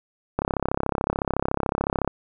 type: click train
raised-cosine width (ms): 1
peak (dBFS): -8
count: 58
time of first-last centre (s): 0.39-2.076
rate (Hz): 33.8
effects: none